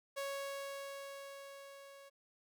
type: tone with level ramp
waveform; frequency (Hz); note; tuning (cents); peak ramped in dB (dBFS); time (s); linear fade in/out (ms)
sawtooth; 554.4; C#5; 0; -34 to -51; 0.16-2.1; 20
effects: none